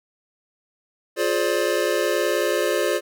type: chord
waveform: square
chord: D half-diminished seventh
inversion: first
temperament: just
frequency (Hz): 352.4 / 422.9 / 528.6 / 587.3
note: F4 / Ab4 / C5 / D5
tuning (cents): +16 / +31 / +18 / 0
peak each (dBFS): -26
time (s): 1.16-3.01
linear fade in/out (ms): 50
effects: none